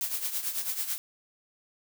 blue noise with tremolo, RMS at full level -29 dBFS, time 0.01-0.98 s, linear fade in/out 0 ms, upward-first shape triangle, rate 9.1 Hz, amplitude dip 75%, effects none

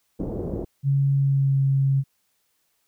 white low-pass noise, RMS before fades -29 dBFS, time 0.19-0.65 s, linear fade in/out 10 ms, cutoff 460 Hz, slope 24 dB/octave
sine tone with pitch glide, 138.59 to 136.45 Hz, C#3 to C#3, 0 to -27 cents, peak -17 dBFS, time 0.83-2.04 s, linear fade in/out 50 ms, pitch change -27 cents, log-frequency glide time 1.15-1.59 s
effects white hiss -70 dBFS RMS until 2.87 s

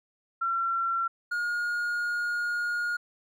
sine / triangle tone pair in turn, 1360 / 1430.2 Hz, F6 / F6, -46 / +41 cents, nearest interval minor second, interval 87 cents, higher second, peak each -25 dBFS, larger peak neither, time 0.41-1.08 / 1.31-2.97 s, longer second, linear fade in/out 10 ms, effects none

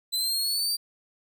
sawtooth exponential sweep, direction up, 4000 to 4699 Hz, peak -22 dBFS, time 0.12-0.77 s, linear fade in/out 20 ms, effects none

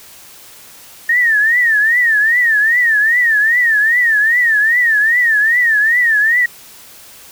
sine tone with vibrato, 1821 Hz, A#6, 41 cents flat, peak -9 dBFS, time 1.09-6.46 s, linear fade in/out 5 ms, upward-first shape triangle, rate 2.5 Hz, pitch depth 170 cents each way, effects white hiss -39 dBFS RMS until 7.31 s

